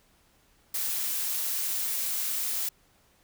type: noise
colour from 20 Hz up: blue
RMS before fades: -30 dBFS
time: 0.74-2.69 s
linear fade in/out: 5 ms
effects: pink hiss -64 dBFS RMS until 3.23 s